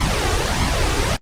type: noise with flanger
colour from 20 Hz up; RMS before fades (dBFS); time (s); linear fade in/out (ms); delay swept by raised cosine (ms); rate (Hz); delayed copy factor
pink; -18; 0-1.17; 10; 0.94 to 2.64; 1.6; +0.75
effects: low-pass 7000 Hz 12 dB/octave + Opus 24 kbps